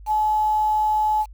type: tone with quantisation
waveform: sine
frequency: 856 Hz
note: A5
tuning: 48 cents flat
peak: -17 dBFS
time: 0.06-1.26 s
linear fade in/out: 50 ms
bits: 7
effects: added 50 Hz sine -39 dBFS peak until 1.33 s

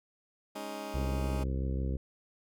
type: chord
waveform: 15% pulse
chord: Ab suspended fourth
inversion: none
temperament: just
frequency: 207.7 / 276.9 / 311.5 Hz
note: Ab3 / Db4 / Eb4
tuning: 0 / -2 / +2 cents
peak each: -37 dBFS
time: 0.55-1.44 s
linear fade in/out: 10 ms
type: harmonic tone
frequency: 66.1 Hz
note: C2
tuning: 18 cents sharp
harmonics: 1 / 2 / 3 / 4 / 5 / 6 / 7 / 8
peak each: -31 / -37 / -41 / -43 / -45 / -47 / -48 / -49 dBFS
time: 0.94-1.97 s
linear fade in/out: 5 ms
effects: none

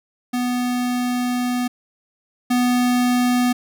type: tone pair in turn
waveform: square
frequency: 246.9 / 246.9 Hz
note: B3 / B3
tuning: 0 / 0 cents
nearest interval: unison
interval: 0 cents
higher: neither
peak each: -20 / -16 dBFS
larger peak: second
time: 0.33-1.68 / 2.5-3.53 s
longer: first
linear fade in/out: 10 ms
effects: none

